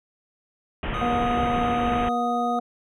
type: low-pass noise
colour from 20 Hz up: pink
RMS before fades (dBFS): -29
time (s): 0.83-2.09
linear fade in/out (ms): 2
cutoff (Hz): 3200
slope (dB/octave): 96
type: tone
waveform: triangle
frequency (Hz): 1245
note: D#6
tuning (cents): +1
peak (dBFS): -27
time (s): 0.94-2.59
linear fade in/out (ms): 2
type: harmonic tone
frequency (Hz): 240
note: B3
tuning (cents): -49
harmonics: 1 / 2 / 3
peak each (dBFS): -27 / -31 / -24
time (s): 1.01-2.6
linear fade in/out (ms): 10
effects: none